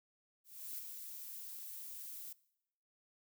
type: noise with ADSR envelope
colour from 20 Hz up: violet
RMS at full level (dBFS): -43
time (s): 0.44-2.33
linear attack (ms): 340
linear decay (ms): 18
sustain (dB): -5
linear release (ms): 7
effects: noise-tail reverb RT60 0.8 s tail -21 dB re dry